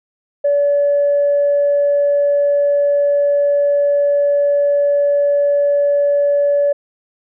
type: tone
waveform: sine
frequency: 573 Hz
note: D5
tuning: 43 cents flat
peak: -10 dBFS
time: 0.44-6.73 s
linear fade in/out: 10 ms
effects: tanh soft clip ceiling -7 dBFS